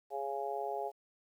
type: harmonic tone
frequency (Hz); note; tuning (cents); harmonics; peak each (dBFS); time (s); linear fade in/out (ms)
138.59; C#3; 0; 3 / 4 / 5 / 6; -40 / -42 / -39 / -40; 0.1-0.92; 50
effects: 11-bit